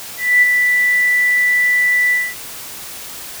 sine tone with ADSR envelope, 1975.5 Hz, B6, in tune, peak -6 dBFS, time 0.17-2.35 s, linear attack 250 ms, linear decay 24 ms, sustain -5 dB, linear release 230 ms, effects white hiss -31 dBFS RMS until 3.4 s

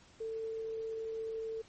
sine tone, 446.4 Hz, A4, 25 cents sharp, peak -36 dBFS, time 0.2-1.62 s, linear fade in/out 10 ms, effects pink hiss -61 dBFS RMS until 1.68 s + MP3 32 kbps

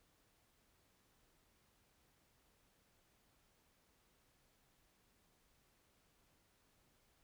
silence, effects pink hiss -75 dBFS RMS until 7.23 s

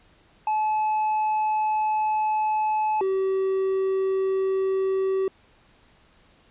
triangle tone pair in turn, 860 / 383.1 Hz, A5 / G4, -40 / -40 cents, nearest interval octave + major second, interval 1400 cents, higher first, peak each -19 / -19 dBFS, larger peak neither, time 0.47-3.01 / 3.01-5.28 s, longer first, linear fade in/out 2 ms, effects pink hiss -58 dBFS RMS until 6.5 s + resampled to 8000 Hz

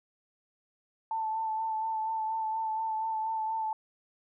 sine tone with vibrato, 883 Hz, A5, 6 cents sharp, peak -29 dBFS, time 1.11-3.73 s, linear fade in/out 2 ms, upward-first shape sine, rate 4.2 Hz, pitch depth 23 cents each way, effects none

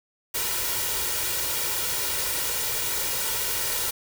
white noise with comb filter, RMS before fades -27 dBFS, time 0.34-3.91 s, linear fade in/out 10 ms, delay 2.1 ms, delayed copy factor +0.6, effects none

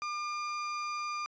35% pulse tone, 1202 Hz, D6, 40 cents sharp, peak -32 dBFS, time 0.02-1.26 s, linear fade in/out 0 ms, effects resampled to 16000 Hz

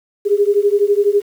sine beating tone pair, 401.8 / 413.8 Hz, G4 / G#4, +43 / -6 cents, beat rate 12 Hz, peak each -14 dBFS, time 0.25-1.22 s, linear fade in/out 20 ms, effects 7-bit

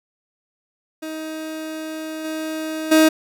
30% pulse tone with level steps, 314.9 Hz, D#4, 21 cents sharp, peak -25 / -22 / -8 dBFS, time 1.02-3.09 s, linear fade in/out 10 ms, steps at 2.24 / 2.91 s, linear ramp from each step 10 ms, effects none

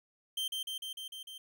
45% pulse tone with echo, 3136 Hz, G7, in tune, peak -32 dBFS, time 0.37-0.48 s, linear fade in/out 5 ms, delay 150 ms, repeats 6, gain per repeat -2 dB, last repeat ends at 1.38 s, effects none

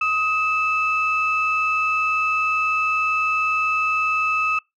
sine tone pair together, 1261.7 / 2629 Hz, D#6 / E7, +24 / -5 cents, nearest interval octave + minor second, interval 1271 cents, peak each -20 dBFS, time 0.01-4.59 s, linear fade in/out 5 ms, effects noise-tail reverb RT60 0.2 s tail -26 dB re dry + tanh soft clip ceiling -11 dBFS

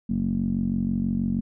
10% pulse tone with low-pass filter, 46.25 Hz, F#1, in tune, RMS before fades -25 dBFS, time 0.09-1.41 s, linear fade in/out 10 ms, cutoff 220 Hz, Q 6.7, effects none

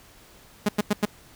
sawtooth tone bursts, 207.7 Hz, G#3, in tune, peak -15 dBFS, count 4, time 0.66-1.054 s, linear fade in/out 5 ms, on 28 ms, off 94 ms, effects pink hiss -52 dBFS RMS until 1.35 s

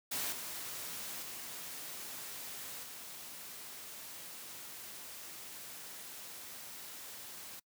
white noise with level steps, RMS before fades -37 / -43 / -45 / -48 dBFS, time 0.11-7.6 s, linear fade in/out 10 ms, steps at 0.32 / 1.22 / 2.83 s, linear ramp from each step 5 ms, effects noise-tail reverb RT60 0.1 s tail -25 dB re dry + high-pass 100 Hz 12 dB/octave

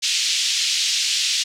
pink band-pass noise, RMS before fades -21 dBFS, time 0.02-1.44 s, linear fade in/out 20 ms, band 2900 to 6700 Hz, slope 24 dB/octave, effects none

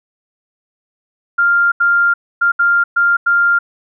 sine tone bursts at uneven times, 1396.9 Hz, F6, in tune, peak -9 dBFS, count 6, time 1.38-1.72 / 1.8-2.14 / 2.41-2.52 / 2.59-2.84 / 2.96-3.17 / 3.26-3.59 s, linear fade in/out 10 ms, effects none

